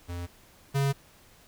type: tone pair in turn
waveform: square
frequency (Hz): 87.31 / 138.6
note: F2 / C#3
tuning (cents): 0 / 0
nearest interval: minor sixth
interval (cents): 800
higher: second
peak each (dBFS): -34 / -24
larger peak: second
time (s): 0.08-0.27 / 0.74-0.93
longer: neither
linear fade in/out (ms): 20
effects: pink hiss -57 dBFS RMS until 1.47 s